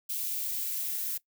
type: noise with high-pass filter sweep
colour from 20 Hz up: violet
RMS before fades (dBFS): -33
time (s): 0.09-1.18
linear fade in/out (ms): 10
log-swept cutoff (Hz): 2700 to 1600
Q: 1.4
effects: noise-tail reverb RT60 0.1 s tail -19 dB re dry